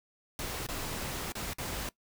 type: noise with dropouts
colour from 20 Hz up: pink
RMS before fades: -37 dBFS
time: 0.39-1.89 s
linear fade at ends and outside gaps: 1 ms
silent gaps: 0.666-0.687 / 1.321-1.353 / 1.534-1.584 s
effects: noise-tail reverb RT60 0.1 s tail -20 dB re dry